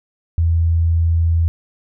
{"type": "tone", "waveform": "sine", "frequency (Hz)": 83.1, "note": "E2", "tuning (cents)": 15, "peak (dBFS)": -12, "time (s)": [0.38, 1.48], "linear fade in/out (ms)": 0, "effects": []}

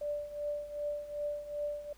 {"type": "tone with tremolo", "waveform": "sine", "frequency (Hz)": 587.3, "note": "D5", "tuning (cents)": 0, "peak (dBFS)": -31, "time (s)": [0.01, 1.93], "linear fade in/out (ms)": 5, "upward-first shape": "triangle", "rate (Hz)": 2.6, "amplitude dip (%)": 80, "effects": ["added 50 Hz sine -59 dBFS peak until 1.97 s", "pink hiss -63 dBFS RMS until 1.97 s"]}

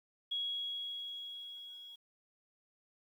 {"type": "tone with level ramp", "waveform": "sine", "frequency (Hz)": 3322, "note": "G#7", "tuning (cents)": 0, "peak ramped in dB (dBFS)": [-33, -49], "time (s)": [0.31, 1.96], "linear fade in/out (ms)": 10, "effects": ["11-bit"]}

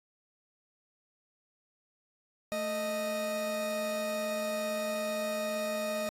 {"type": "tone pair together", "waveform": "40% pulse", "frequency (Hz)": [220, 622.3], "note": ["A3", "D#5"], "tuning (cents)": [0, 0], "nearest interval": "octave + tritone", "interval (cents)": 1800, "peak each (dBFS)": [-38, -31], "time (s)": [2.52, 6.09], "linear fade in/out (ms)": 0, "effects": ["AAC 48 kbps"]}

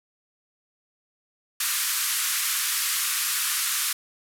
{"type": "band-pass noise", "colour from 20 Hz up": "white", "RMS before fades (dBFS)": -26, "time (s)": [1.6, 3.93], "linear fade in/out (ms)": 5, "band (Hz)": [1100, 14000], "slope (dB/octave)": 48, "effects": []}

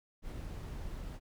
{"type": "noise", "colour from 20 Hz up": "brown", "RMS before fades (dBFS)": -42, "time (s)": [0.22, 1.2], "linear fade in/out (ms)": 50, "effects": []}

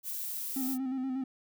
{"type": "noise", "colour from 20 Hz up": "violet", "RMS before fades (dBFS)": -37, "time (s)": [0.03, 0.78], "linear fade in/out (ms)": 50}
{"type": "tone with vibrato", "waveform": "triangle", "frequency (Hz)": 261.6, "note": "C4", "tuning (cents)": 0, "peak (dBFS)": -29, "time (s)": [0.56, 1.24], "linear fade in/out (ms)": 5, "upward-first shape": "square", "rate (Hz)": 8.4, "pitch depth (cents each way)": 38}
{"effects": []}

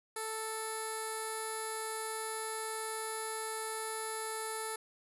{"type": "tone with low-pass filter", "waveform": "15% pulse", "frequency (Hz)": 440.4, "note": "A4", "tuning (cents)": 2, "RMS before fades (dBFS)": -39, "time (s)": [0.16, 4.76], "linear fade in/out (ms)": 5, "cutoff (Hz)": 11000, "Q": 7.1, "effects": []}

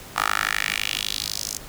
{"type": "tone with high-pass filter sweep", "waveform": "10% pulse", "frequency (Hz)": 51.91, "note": "G#1", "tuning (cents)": 0, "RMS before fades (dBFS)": -26, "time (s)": [0.16, 1.58], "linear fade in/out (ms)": 5, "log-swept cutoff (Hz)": [1100, 6500], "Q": 2.6, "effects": ["pink hiss -41 dBFS RMS until 1.68 s"]}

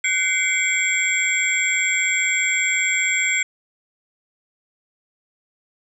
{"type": "tone cluster", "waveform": "sine", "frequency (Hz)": [1515, 2089, 2274, 3325, 7440], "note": ["F#6", "C7", "C#7", "G#7", "A#8"], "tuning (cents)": [40, -3, 44, 1, -4], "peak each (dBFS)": [-28, -22, -22, -30, -24], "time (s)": [0.04, 3.43], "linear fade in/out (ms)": 5, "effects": []}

